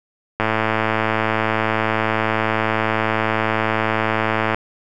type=click train; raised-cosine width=0.5 ms; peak=-3 dBFS; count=457; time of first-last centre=0.4-4.545 s; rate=110 Hz; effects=none